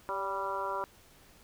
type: harmonic tone with a mistuned harmonic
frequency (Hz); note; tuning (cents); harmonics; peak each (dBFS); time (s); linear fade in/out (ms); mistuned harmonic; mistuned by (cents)
196; G3; 0; 2 / 3 / 4 / 5 / 6 / 7; -41 / -39 / -44 / -35 / -40 / -40; 0.09-0.84; 0; 3; -32
effects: pink hiss -59 dBFS RMS until 1.43 s